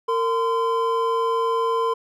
triangle tone pair together, 458 / 1026 Hz, A#4 / C6, -31 / -34 cents, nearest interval octave + major second, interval 1397 cents, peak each -20 dBFS, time 0.08-1.94 s, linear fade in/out 10 ms, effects none

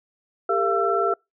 sine tone cluster, 397.9 / 456.2 / 685 / 1339 Hz, G4 / A#4 / F5 / E6, +26 / -37 / -34 / +27 cents, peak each -24 / -26 / -25 / -23 dBFS, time 0.49-1.14 s, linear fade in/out 5 ms, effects noise-tail reverb RT60 0.2 s tail -26 dB re dry

